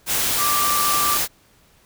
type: tone in noise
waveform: sine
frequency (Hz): 1175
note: D6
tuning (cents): +1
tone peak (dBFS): -20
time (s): 0.37-1.19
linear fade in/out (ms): 50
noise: white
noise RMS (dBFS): -21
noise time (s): 0.06-1.28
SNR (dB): -2
effects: pink hiss -56 dBFS RMS until 1.85 s